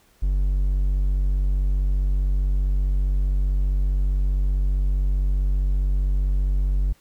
triangle tone, 47.64 Hz, G1, 49 cents flat, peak -16 dBFS, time 0.22-6.93 s, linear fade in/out 10 ms, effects pink hiss -59 dBFS RMS until 7 s

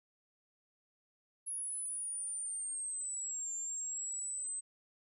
sine linear two-way sweep, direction down then up, 10548 to 7270 to 8240 Hz, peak -37 dBFS, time 1.46-4.61 s, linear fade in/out 20 ms, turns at 3.54 s, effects none

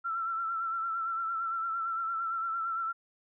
sine tone with vibrato, 1344 Hz, E6, 33 cents sharp, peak -30 dBFS, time 0.04-2.93 s, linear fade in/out 20 ms, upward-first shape sine, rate 8.8 Hz, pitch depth 43 cents each way, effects none

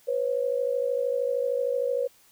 sine tone pair together, 491.9 / 545 Hz, B4 / C#5, -7 / -29 cents, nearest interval major second, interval 178 cents, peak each -26 / -27 dBFS, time 0.07-2.08 s, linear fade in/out 20 ms, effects white hiss -59 dBFS RMS until 2.31 s

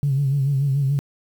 sine tone with vibrato, 138.5 Hz, C#3, 1 cent flat, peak -16 dBFS, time 0.03-0.99 s, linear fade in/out 0 ms, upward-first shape sine, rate 6.9 Hz, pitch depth 70 cents each way, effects tanh soft clip ceiling -12 dBFS + 8-bit

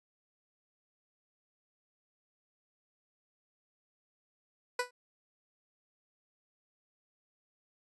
15% pulse tone with exponential decay, 493.9 Hz, B4, in tune, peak -20 dBFS, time 4.79-4.91 s, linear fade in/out 5 ms, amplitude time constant 26 ms, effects resampled to 24000 Hz

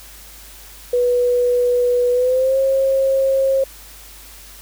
sine tone with pitch glide, 490 to 537.4 Hz, B4 to C5, -14 to +46 cents, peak -13 dBFS, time 0.93-3.64 s, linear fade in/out 5 ms, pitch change +160 cents, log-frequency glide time 2.12-2.58 s, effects added 50 Hz sine -43 dBFS peak until 4.61 s + white hiss -41 dBFS RMS until 4.61 s

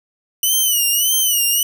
5% pulse tone with vibrato, 2960 Hz, F#7, in tune, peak -6 dBFS, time 0.43-1.63 s, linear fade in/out 2 ms, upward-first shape sine, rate 1.7 Hz, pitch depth 100 cents each way, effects none

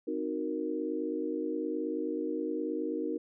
sine chord, C half-diminished seventh, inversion none, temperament equal, 261.6 / 311.1 / 370 / 466.2 Hz, C4 / Eb4 / Gb4 / Bb4, 0 / 0 / 0 / 0 cents, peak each -39 / -34 / -38 / -36 dBFS, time 0.07-3.18 s, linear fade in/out 10 ms, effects none

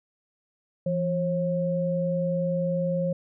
sine tone pair together, 170 / 539.7 Hz, F3 / C#5, -46 / -46 cents, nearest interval octave + minor sixth, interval 2000 cents, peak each -26 dBFS, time 0.86-3.13 s, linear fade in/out 5 ms, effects none

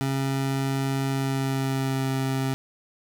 25% pulse tone with pitch glide, 135.6 to 133.42 Hz, C#3 to C3, -38 to +34 cents, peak -20 dBFS, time 0.01-2.54 s, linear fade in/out 0 ms, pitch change -28 cents, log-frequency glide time 1.09-2.11 s, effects none

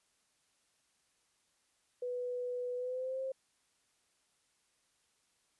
sine tone with pitch glide, 493.9 to 529.3 Hz, B4 to C5, 0 to +20 cents, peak -35 dBFS, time 2.02-3.32 s, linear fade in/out 5 ms, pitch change +120 cents, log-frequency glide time 2.76-3.21 s, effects white hiss -75 dBFS RMS until 5.59 s + resampled to 24000 Hz

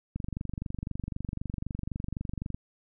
click train, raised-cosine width 5 ms, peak -21 dBFS, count 58, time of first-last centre 0.16-2.545 s, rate 23.9 Hz, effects none

